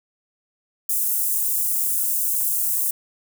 white high-pass noise, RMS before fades -22 dBFS, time 0.89-2.91 s, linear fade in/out 5 ms, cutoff 8400 Hz, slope 24 dB/octave, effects none

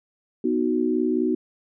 sine chord, B major, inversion none, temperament equal, 246.9 / 311.1 / 370 Hz, B3 / D#4 / F#4, 0 / 0 / 0 cents, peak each -24 dBFS, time 0.44-1.35 s, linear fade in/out 5 ms, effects none

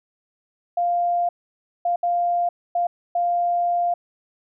sine tone bursts at uneven times, 698.5 Hz, F5, in tune, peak -18 dBFS, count 5, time 0.77-1.29 / 1.85-1.96 / 2.03-2.49 / 2.75-2.87 / 3.15-3.94 s, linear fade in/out 5 ms, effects none

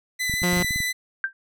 sawtooth tone with vibrato, 2000 Hz, B6, 21 cents sharp, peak -20 dBFS, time 0.19-0.93 s, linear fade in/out 20 ms, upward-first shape triangle, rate 5.8 Hz, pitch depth 13 cents each way
clicks, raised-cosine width 5 ms, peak -20 dBFS, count 10, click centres 0.297 / 0.339 / 0.42 / 0.531 / 0.571 / 0.602 / 0.646 / 0.708 / 0.76 / 0.804 s
sawtooth tone, 177.7 Hz, F3, 30 cents sharp, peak -17 dBFS, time 0.43-0.63 s, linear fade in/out 5 ms
sine tone with exponential decay, 1573 Hz, G6, 6 cents sharp, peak -17 dBFS, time 1.24-1.33 s, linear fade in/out 1 ms, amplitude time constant 19 ms
effects none

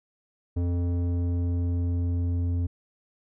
square tone with low-pass filter sweep, 87.31 Hz, F2, in tune, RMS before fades -26 dBFS, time 0.56-2.67 s, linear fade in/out 10 ms, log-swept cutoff 390 to 230 Hz, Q 0.92, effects none

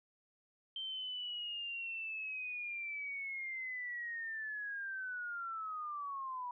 sine linear sweep, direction down, 3136 to 967 Hz, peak -39 dBFS, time 0.76-6.51 s, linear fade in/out 2 ms, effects none

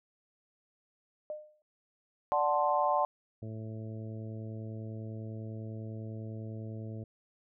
sine tone with exponential decay, 607 Hz, D#5, 43 cents flat, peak -33 dBFS, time 1.3-1.62 s, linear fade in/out 1 ms, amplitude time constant 68 ms
sine chord, D dominant seventh, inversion none, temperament equal, 587.3 / 740 / 880 / 1046.5 Hz, D5 / F#5 / A5 / C6, 0 / 0 / 0 / 0 cents, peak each -31 dBFS, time 2.32-3.05 s, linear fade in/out 0 ms
harmonic tone, 110 Hz, A2, in tune, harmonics 1 / 2 / 3 / 4 / 5 / 6, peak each -39 / -45 / -49 / -51 / -53 / -55 dBFS, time 3.42-7.04 s, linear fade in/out 5 ms
effects none

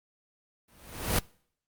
pink noise with exponential growth, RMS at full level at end -23 dBFS, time 0.68-1.19 s, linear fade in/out 5 ms, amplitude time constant 110 ms, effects noise-tail reverb RT60 0.6 s tail -25 dB re dry + Opus 32 kbps

